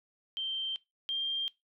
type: tone pair in turn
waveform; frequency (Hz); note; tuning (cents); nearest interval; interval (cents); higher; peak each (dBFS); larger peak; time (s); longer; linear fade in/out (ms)
sine; 3136 / 3187; G7 / G7; 0 / +28; unison; 28; second; -32 / -30; second; 0.37-0.76 / 1.09-1.48; neither; 0
effects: noise-tail reverb RT60 0.2 s tail -20 dB re dry